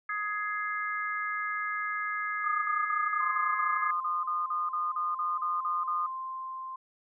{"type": "harmonic tone", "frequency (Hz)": 417.6, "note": "G#4", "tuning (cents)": 10, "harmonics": [3, 4, 5], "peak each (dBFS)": [-33, -34, -37], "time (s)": [0.09, 3.91], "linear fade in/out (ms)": 5}
{"type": "tone bursts", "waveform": "sine", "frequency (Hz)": 1223, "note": "D#6", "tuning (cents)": -30, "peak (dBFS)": -28, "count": 16, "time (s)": [2.44, 6.065], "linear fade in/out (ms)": 5, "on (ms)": 190, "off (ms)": 39}
{"type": "tone with tremolo", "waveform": "sine", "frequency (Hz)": 1046.5, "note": "C6", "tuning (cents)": 0, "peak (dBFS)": -33, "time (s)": [3.2, 6.76], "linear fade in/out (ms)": 5, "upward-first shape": "sine", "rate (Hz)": 0.47, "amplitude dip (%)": 35}
{"effects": []}